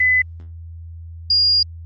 sine tone pair in turn, 2010 / 4836 Hz, B6 / D8, +30 / +50 cents, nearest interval octave + minor third, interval 1520 cents, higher second, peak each -12 dBFS, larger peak neither, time 0-0.22 / 1.3-1.63 s, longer second, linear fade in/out 5 ms, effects added 83 Hz sine -32 dBFS peak until 1.85 s + Opus 24 kbps

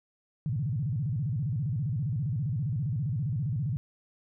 sine tone with vibrato, 130 Hz, C3, 11 cents flat, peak -27 dBFS, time 0.46-3.77 s, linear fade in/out 0 ms, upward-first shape square, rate 15 Hz, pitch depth 280 cents each way, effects none

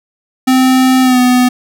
square tone with pitch glide, 258.8 to 249.7 Hz, C4 to B3, -19 to +19 cents, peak -7 dBFS, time 0.47-1.49 s, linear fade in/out 10 ms, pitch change -62 cents, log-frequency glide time 1.02-1.19 s, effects none

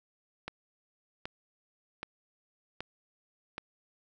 click train, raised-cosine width 0.3 ms, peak -21 dBFS, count 5, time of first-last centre 0.48-3.581 s, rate 1.29 Hz, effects none

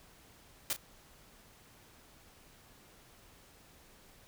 white noise with echo, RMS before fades -33 dBFS, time 0.7-0.73 s, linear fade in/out 0 ms, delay 33 ms, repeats 1, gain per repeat -12 dB, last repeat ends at 0.763 s, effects pink hiss -60 dBFS RMS until 4.27 s

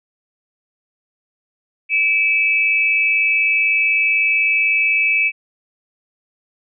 sine tone pair together, 2318 / 2598 Hz, D7 / E7, -23 / -26 cents, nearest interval major second, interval 197 cents, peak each -16 dBFS, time 1.89-5.32 s, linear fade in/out 50 ms, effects none

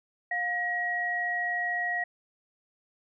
sine tone pair together, 709.6 / 1902 Hz, F5 / A#6, +27 / +34 cents, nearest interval octave + perfect fourth, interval 1707 cents, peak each -33 / -28 dBFS, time 0.31-2.04 s, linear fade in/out 5 ms, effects none

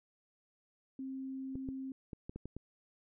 sine tone, 265.5 Hz, C4, 25 cents sharp, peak -39 dBFS, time 0.99-1.92 s, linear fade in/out 2 ms
clicks, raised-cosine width 3 ms, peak -30 dBFS, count 7, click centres 1.555 / 1.688 / 2.132 / 2.295 / 2.36 / 2.456 / 2.566 s
effects none

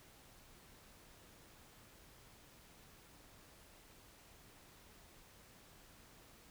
silence, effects pink hiss -62 dBFS RMS until 6.5 s

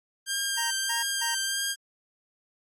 10% pulse tone with vibrato, 1590 Hz, G6, 24 cents sharp, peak -18 dBFS, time 0.26-1.76 s, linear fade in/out 50 ms, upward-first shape sine, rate 1.6 Hz, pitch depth 23 cents each way
25% pulse tone bursts, 932.3 Hz, A#5, in tune, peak -27 dBFS, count 3, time 0.57-1.35 s, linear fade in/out 10 ms, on 140 ms, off 180 ms
effects AAC 64 kbps

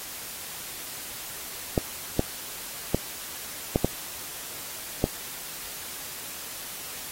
clicks, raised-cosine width 2 ms, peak -7 dBFS, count 6, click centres 1.778 / 2.194 / 2.946 / 3.759 / 3.846 / 5.041 s, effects white hiss -38 dBFS RMS until 7.11 s + AAC 48 kbps

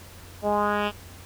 10% pulse tone with low-pass filter sweep, 206.8 Hz, G#3, 7 cents flat, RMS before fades -24 dBFS, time 0.42-0.92 s, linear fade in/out 50 ms, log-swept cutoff 600 to 3100 Hz, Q 2.6, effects added 89 Hz sine -45 dBFS peak until 1.25 s + pink hiss -47 dBFS RMS until 1.25 s

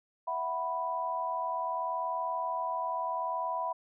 sine chord, E suspended second, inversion none, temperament equal, 659.3 / 740 / 987.8 Hz, E5 / F#5 / B5, 0 / 0 / 0 cents, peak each -37 / -38 / -32 dBFS, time 0.27-3.73 s, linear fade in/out 10 ms, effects none

